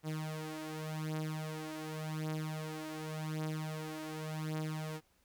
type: beating tone pair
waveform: sawtooth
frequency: 155.56 / 156.44 Hz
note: D#3 / D#3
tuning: 0 / +10 cents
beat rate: 0.88 Hz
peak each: -36 / -38 dBFS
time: 0.03-5.01 s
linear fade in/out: 50 ms
effects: pink hiss -72 dBFS RMS until 5.24 s